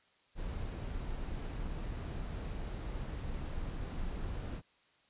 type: noise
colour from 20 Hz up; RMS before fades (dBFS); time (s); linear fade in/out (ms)
brown; -39; 0.35-4.62; 50
effects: white hiss -69 dBFS RMS until 5.09 s + resampled to 8000 Hz